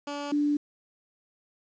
15% pulse / sine tone pair in turn, 287.9 / 292.8 Hz, D4 / D4, -34 / -5 cents, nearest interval unison, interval 29 cents, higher second, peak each -26 / -22 dBFS, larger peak second, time 0.07-0.32 / 0.32-0.57 s, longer neither, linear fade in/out 5 ms, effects resampled to 16000 Hz + 9-bit

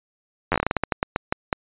slowing click train, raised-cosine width 0.5 ms, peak -5 dBFS, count 16, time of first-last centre 0.52-1.528 s, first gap 10 ms, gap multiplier 1.24, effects resampled to 8000 Hz

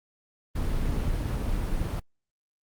brown noise, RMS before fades -27 dBFS, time 0.55-2 s, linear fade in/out 10 ms, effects Opus 24 kbps

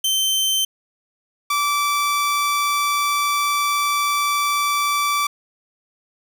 sawtooth tone pair in turn, 3100 / 1161.2 Hz, G7 / D6, -20 / -20 cents, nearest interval octave + perfect fourth, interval 1700 cents, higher first, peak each -14 dBFS, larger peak neither, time 0.04-0.65 / 1.5-5.27 s, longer second, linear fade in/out 5 ms, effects none

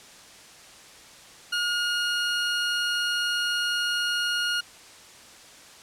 20% pulse tone, 1431 Hz, F6, 42 cents sharp, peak -19 dBFS, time 1.52-4.61 s, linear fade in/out 10 ms, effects white hiss -48 dBFS RMS until 5.82 s + low-pass 8000 Hz 12 dB/octave

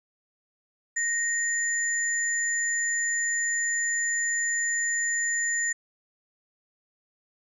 sine tone pair together, 1864.7 / 7040 Hz, A#6 / A8, 0 / 0 cents, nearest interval octave + major seventh, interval 2300 cents, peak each -26 / -28 dBFS, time 0.96-5.73 s, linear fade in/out 10 ms, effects none

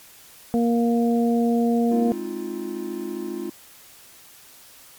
harmonic tone, 234.4 Hz, A#3, 10 cents sharp, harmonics 1 / 2 / 3, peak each -18 / -24 / -28 dBFS, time 0.54-2.12 s, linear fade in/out 0 ms
triangle chord, F minor seventh, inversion first, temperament just, 209.5 / 261.9 / 314.3 / 349.2 Hz, Ab3 / C4 / Eb4 / F4, +15 / +2 / +18 / 0 cents, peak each -33 / -33 / -32 / -28 dBFS, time 1.91-3.5 s, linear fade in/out 5 ms
effects white hiss -48 dBFS RMS until 4.98 s + MP3 96 kbps

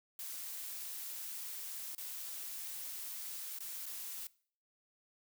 blue noise with dropouts, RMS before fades -44 dBFS, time 0.19-4.27 s, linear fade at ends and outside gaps 2 ms, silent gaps 1.95-1.98 / 3.587-3.604 / 3.858-3.862 s, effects noise-tail reverb RT60 0.5 s tail -21 dB re dry

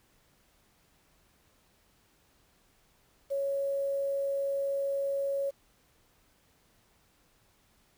sine tone with quantisation, 554.4 Hz, C#5, in tune, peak -28 dBFS, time 3.3-5.51 s, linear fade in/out 20 ms, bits 9, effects pink hiss -67 dBFS RMS until 7.97 s

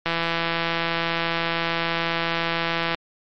click train, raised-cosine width 0.3 ms, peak -7 dBFS, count 483, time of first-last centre 0.06-2.946 s, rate 167 Hz, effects low-pass 5000 Hz 12 dB/octave + MP3 48 kbps

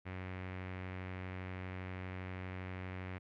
sawtooth tone with low-pass filter, 92.5 Hz, F#2, in tune, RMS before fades -44 dBFS, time 0.05-3.19 s, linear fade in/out 20 ms, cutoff 2200 Hz, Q 2.9, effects none

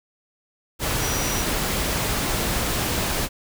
sine tone in noise, 5830 Hz, F#8, 26 cents flat, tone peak -30 dBFS, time 0.99-1.45 s, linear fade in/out 50 ms, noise pink, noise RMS -24 dBFS, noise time 0.79-3.29 s, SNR -9 dB, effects none

